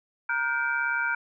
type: tone cluster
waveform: sine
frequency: 935 / 1419 / 1557 / 2320 Hz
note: A#5 / F6 / G6 / D7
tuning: +5 / +27 / -12 / -22 cents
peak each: -33 / -27 / -29 / -34 dBFS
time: 0.29-1.15 s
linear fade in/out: 5 ms
effects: none